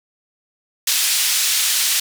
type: band-pass noise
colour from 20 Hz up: pink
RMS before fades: -18 dBFS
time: 0.87-2 s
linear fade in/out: 5 ms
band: 3300 to 14000 Hz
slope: 12 dB/octave
effects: none